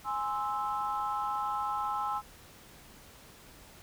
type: chord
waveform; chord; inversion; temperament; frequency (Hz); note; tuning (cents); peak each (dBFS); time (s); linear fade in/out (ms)
sine; Ab augmented; none; equal with one note detuned; 830.6 / 1046.5 / 1311.7; Ab5 / C6 / E6; 0 / 0 / -9; -33 / -35 / -34; 0.04-2.22; 50
effects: tanh soft clip ceiling -22 dBFS + pink hiss -54 dBFS RMS until 3.82 s